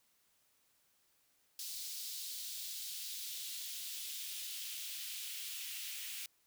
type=noise with high-pass filter sweep; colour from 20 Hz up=white; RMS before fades=-44 dBFS; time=1.59-6.26 s; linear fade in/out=2 ms; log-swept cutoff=4300 to 2600 Hz; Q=1.8; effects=white hiss -74 dBFS RMS until 6.46 s